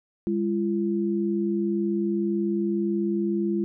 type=tone pair together; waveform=sine; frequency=202.7 / 340.9 Hz; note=G#3 / F4; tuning=-42 / -42 cents; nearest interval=major sixth; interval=900 cents; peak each=-25 dBFS; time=0.27-3.64 s; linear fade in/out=0 ms; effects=none